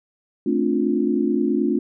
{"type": "chord", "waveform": "sine", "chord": "D minor seventh", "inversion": "second", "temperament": "just", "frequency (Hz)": [220.2, 264.3, 293.7, 352.4], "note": ["A3", "C4", "D4", "F4"], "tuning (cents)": [2, 18, 0, 16], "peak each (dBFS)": -23, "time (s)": [0.46, 1.79], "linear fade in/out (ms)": 5, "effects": []}